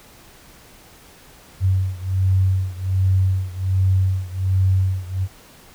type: beating tone pair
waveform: sine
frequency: 93.9 / 95.2 Hz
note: F#2 / F#2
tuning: +26 / +50 cents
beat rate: 1.3 Hz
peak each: -18 / -20 dBFS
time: 1.6-5.28 s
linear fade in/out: 50 ms
effects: pink hiss -47 dBFS RMS until 5.74 s